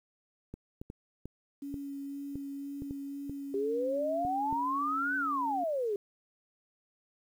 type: clicks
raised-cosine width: 3 ms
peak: -28 dBFS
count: 11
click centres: 0.54 / 0.815 / 0.901 / 1.256 / 1.742 / 2.356 / 2.821 / 2.909 / 3.296 / 4.25 / 4.527 s
type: tone with vibrato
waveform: sine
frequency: 280 Hz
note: C#4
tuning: 18 cents sharp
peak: -37 dBFS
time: 1.62-5.64 s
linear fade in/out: 5 ms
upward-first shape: sine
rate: 2 Hz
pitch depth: 11 cents each way
type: exponential two-way sweep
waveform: sine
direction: up then down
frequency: 392 to 1544 to 392 Hz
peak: -29 dBFS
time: 3.54-5.96 s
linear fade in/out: 2 ms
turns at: 5.16 s
effects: 10-bit